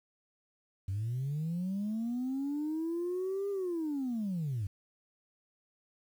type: linear two-way sweep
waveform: sine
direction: up then down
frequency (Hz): 92.5 to 404.7 to 92.5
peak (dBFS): -30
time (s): 0.88-4.67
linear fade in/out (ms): 5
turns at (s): 3.5
effects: tanh soft clip ceiling -29 dBFS + 10-bit